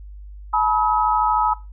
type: tone cluster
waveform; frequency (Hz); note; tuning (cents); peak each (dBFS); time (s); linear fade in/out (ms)
sine; 857 / 970 / 1277; A5 / B5 / D#6; -46 / -31 / +45; -20; 0.53-1.54; 10
effects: noise-tail reverb RT60 0.3 s tail -22 dB re dry + added 50 Hz sine -35 dBFS peak until 1.72 s